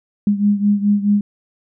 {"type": "beating tone pair", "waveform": "sine", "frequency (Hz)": [203.5, 208.2], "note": ["G#3", "G#3"], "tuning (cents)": [-35, 5], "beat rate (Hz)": 4.7, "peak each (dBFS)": [-14, -18], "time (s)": [0.27, 1.21], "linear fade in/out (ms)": 2, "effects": []}